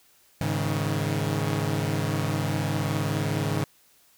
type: chord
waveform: sawtooth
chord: Ab suspended fourth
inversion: none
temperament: equal with one note detuned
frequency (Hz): 103.83 / 138.59 / 158.19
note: Ab2 / Db3 / Eb3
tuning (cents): 0 / 0 / +29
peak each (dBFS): -25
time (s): 0.41-3.64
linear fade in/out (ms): 0
effects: white hiss -60 dBFS RMS until 4.17 s